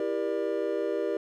triangle chord, E half-diminished seventh, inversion none, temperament just, 329.6 / 395.6 / 474.7 / 593.3 Hz, E4 / G4 / Bb4 / D5, 0 / +16 / +31 / +18 cents, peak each -32 / -29 / -30 / -31 dBFS, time 0-1.17 s, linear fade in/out 2 ms, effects none

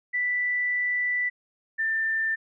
sine tone pair in turn, 1975.5 / 1785.8 Hz, B6 / A6, 0 / +25 cents, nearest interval major second, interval 175 cents, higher first, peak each -23 dBFS, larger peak neither, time 0.13-1.3 / 1.78-2.36 s, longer first, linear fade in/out 20 ms, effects none

